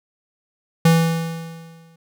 square tone with exponential decay, 164.81 Hz, E3, in tune, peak -10 dBFS, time 0.85-1.96 s, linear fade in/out 5 ms, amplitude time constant 240 ms, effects none

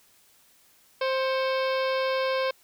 harmonic tone with a mistuned harmonic, 526 Hz, C5, 9 cents sharp, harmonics 1 / 2 / 3 / 4 / 5 / 6 / 7 / 8 / 9 / 10, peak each -25 / -31 / -35 / -37 / -39 / -41 / -42 / -43 / -44 / -45 dBFS, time 1.01-2.51 s, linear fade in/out 5 ms, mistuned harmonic 4, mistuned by +90 cents, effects white hiss -60 dBFS RMS until 2.63 s

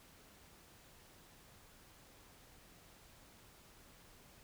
silence, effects pink hiss -62 dBFS RMS until 4.43 s

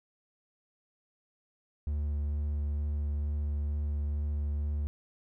triangle tone with vibrato, 73.42 Hz, D2, in tune, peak -27 dBFS, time 1.87-4.87 s, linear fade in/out 0 ms, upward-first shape sine, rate 2.2 Hz, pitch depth 11 cents each way, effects none

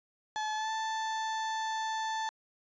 35% pulse tone with pitch glide, 860 to 881.6 Hz, A5 to A5, -40 to +3 cents, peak -30 dBFS, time 0.36-2.29 s, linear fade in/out 0 ms, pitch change +43 cents, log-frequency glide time 0.55-0.71 s, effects resampled to 16000 Hz

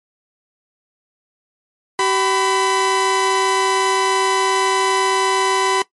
sawtooth tone pair together, 382.5 / 1000.1 Hz, G4 / B5, -42 / +21 cents, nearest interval octave + perfect fourth, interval 1663 cents, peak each -14 dBFS, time 1.99-5.82 s, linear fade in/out 2 ms, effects noise-tail reverb RT60 0.1 s tail -18 dB re dry + MP3 48 kbps

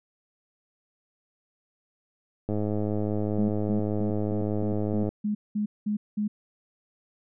click train, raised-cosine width 2 ms, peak -16 dBFS, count 274, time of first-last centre 2.49-5.09 s, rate 105 Hz
sine tone bursts, 209.5 Hz, G#3, 15 cents sharp, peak -24 dBFS, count 10, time 3.38-6.28 s, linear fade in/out 10 ms, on 110 ms, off 200 ms
effects none

